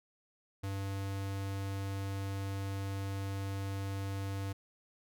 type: tone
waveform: square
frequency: 98 Hz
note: G2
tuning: in tune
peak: -36 dBFS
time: 0.63-4.53 s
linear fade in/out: 10 ms
effects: none